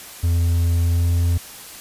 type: tone with pitch glide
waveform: triangle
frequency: 85 to 85.89 Hz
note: F2 to F2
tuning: -46 to -28 cents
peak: -13 dBFS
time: 0.23-1.38 s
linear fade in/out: 10 ms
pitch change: +18 cents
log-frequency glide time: 0.85-1.11 s
effects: white hiss -38 dBFS RMS until 1.8 s + resampled to 32000 Hz